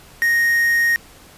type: tone with quantisation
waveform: triangle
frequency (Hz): 1864.7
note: A#6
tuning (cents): 0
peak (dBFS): -12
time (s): 0.22-0.96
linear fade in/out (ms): 0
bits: 5
effects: pink hiss -45 dBFS RMS until 1.37 s + resampled to 32000 Hz